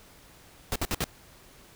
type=noise bursts; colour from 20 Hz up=pink; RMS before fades=-28 dBFS; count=4; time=0.72-1.041 s; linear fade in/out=0 ms; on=36 ms; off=59 ms; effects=pink hiss -54 dBFS RMS until 1.75 s